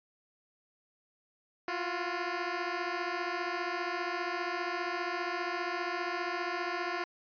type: beating tone pair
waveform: 10% pulse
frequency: 344.3 / 359.3 Hz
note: F4 / F4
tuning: -25 / +49 cents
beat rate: 15 Hz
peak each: -27 dBFS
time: 1.68-7.04 s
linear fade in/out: 2 ms
effects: resampled to 11025 Hz